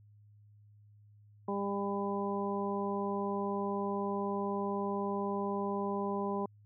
harmonic tone, 200 Hz, G3, 35 cents sharp, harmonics 1 / 2 / 3 / 4 / 5, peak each -36 / -36 / -42 / -41 / -39 dBFS, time 1.48-6.46 s, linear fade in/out 5 ms, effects added 104 Hz sine -57 dBFS peak until 6.65 s

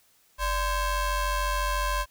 35% pulse ring-modulated tone, 540 Hz, C#5, 45 cents flat, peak -20 dBFS, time 0.38-2.06 s, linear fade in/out 50 ms, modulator 493 Hz, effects white hiss -63 dBFS RMS until 2.1 s

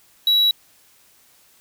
triangle tone, 3900 Hz, B7, 23 cents flat, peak -12 dBFS, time 0.27-0.51 s, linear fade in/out 2 ms, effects white hiss -55 dBFS RMS until 1.6 s

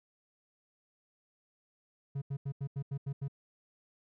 triangle tone bursts, 138.59 Hz, C#3, in tune, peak -31 dBFS, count 8, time 2.15-3.282 s, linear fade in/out 10 ms, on 68 ms, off 84 ms, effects none

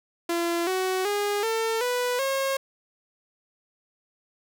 sawtooth tone with pitch steps, 340.9 / 373.9 / 410.1 / 449.8 / 493.4 / 541.1 Hz, F4 / F#4 / G#4 / A4 / B4 / C#5, -42 / +18 / -22 / +38 / -2 / -42 cents, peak -20 dBFS, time 0.29-2.57 s, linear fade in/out 5 ms, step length 380 ms, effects none

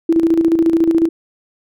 sine tone with tremolo, 329.6 Hz, E4, in tune, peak -8 dBFS, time 0.09-1.09 s, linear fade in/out 5 ms, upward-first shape square, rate 14 Hz, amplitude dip 55%, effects none

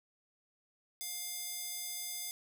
square tone with high-pass filter, 704 Hz, F5, 14 cents sharp, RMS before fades -41 dBFS, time 1.01-2.31 s, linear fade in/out 0 ms, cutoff 5600 Hz, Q 0.61, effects none

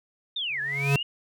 sine linear two-way sweep, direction down then up, 3729 to 1661.2 to 2918 Hz, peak -27 dBFS, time 0.36-1.03 s, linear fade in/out 5 ms, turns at 0.61 s
square tone with exponential growth, 140 Hz, C#3, 18 cents sharp, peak -18 dBFS, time 0.5-0.96 s, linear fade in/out 2 ms, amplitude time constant 100 ms
effects none

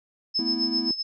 sine tone with tremolo, 5220 Hz, E8, 18 cents flat, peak -21 dBFS, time 0.34-1.03 s, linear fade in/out 20 ms, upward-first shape sine, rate 7.6 Hz, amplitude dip 80%
triangle chord, A suspended second, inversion none, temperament equal with one note detuned, 220 / 246.9 / 328.1 Hz, A3 / B3 / E4, 0 / 0 / -8 cents, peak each -32 / -28 / -28 dBFS, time 0.39-0.91 s, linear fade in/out 2 ms
effects none

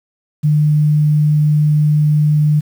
sine tone, 150.5 Hz, D3, 43 cents sharp, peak -9 dBFS, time 0.43-2.61 s, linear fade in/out 20 ms, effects 7-bit

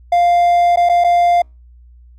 triangle tone with dropouts, 698.5 Hz, F5, in tune, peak -7 dBFS, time 0.12-1.42 s, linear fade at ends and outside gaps 5 ms, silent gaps 0.76-0.771 / 0.89-0.895 / 1.04-1.044 s, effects added 60 Hz sine -40 dBFS peak until 2.18 s + Opus 48 kbps

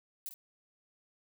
violet noise with echo, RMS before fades -40 dBFS, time 0.26-0.29 s, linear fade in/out 0 ms, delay 49 ms, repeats 1, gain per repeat -11 dB, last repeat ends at 0.339 s, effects none

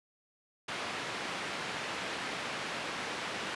white band-pass noise, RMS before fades -38 dBFS, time 0.68-3.55 s, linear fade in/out 5 ms, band 140 to 2600 Hz, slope 12 dB/octave, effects resampled to 24000 Hz

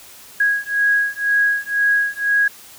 sine beating tone pair, 1651 / 1653 Hz, G#6 / G#6, -11 / -9 cents, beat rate 2 Hz, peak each -18 dBFS, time 0.4-2.48 s, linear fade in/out 5 ms, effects white hiss -42 dBFS RMS until 2.78 s

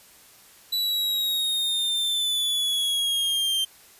45% pulse exponential sweep, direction down, 3962 to 3141 Hz, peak -22 dBFS, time 0.72-3.65 s, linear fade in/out 10 ms, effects white hiss -52 dBFS RMS until 3.99 s + resampled to 32000 Hz

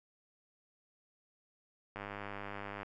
click train, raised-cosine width 0.5 ms, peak -27 dBFS, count 89, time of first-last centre 1.96-2.831 s, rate 101 Hz, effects none

